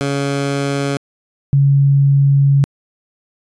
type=tone pair in turn; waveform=15% pulse / sine; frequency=140.1 / 139.44 Hz; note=C#3 / C#3; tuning=+19 / +11 cents; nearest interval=unison; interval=8 cents; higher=first; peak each=-10 / -8 dBFS; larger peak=second; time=0.01-0.97 / 1.53-2.64 s; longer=second; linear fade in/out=0 ms; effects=resampled to 22050 Hz